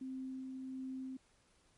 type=tone with tremolo; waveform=sine; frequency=261.6 Hz; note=C4; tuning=in tune; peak=-40 dBFS; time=0.01-1.17 s; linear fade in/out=5 ms; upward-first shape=sine; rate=1.4 Hz; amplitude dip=25%; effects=pink hiss -71 dBFS RMS until 1.77 s + MP3 48 kbps